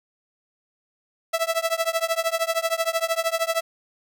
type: tone with tremolo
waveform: sawtooth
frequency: 659.3 Hz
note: E5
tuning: in tune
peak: -14 dBFS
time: 1.33-3.61 s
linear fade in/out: 10 ms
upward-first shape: triangle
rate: 13 Hz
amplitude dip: 100%
effects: none